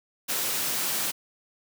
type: high-pass noise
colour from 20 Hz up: white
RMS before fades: -28 dBFS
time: 0.28-1.12 s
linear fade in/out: 20 ms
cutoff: 120 Hz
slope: 48 dB/octave
effects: none